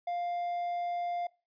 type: tone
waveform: triangle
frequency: 700 Hz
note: F5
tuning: 4 cents sharp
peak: -29 dBFS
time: 0.07-1.27 s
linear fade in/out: 5 ms
effects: noise-tail reverb RT60 0.3 s tail -23 dB re dry + resampled to 11025 Hz